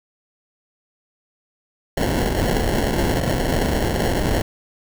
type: noise with sample-and-hold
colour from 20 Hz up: pink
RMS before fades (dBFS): -20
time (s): 1.97-4.42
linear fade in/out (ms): 5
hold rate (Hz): 1225
effects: none